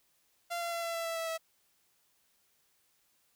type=tone with pitch steps; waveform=sawtooth; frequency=689 / 683.5 / 677.9 / 672.5 / 667.1 / 661.7 / 656.4 / 651.1 Hz; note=F5 / F5 / E5 / E5 / E5 / E5 / E5 / E5; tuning=-24 / -37 / +48 / +34 / +20 / +6 / -8 / -22 cents; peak=-30 dBFS; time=0.5-1.38 s; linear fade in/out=20 ms; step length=110 ms; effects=white hiss -72 dBFS RMS until 3.35 s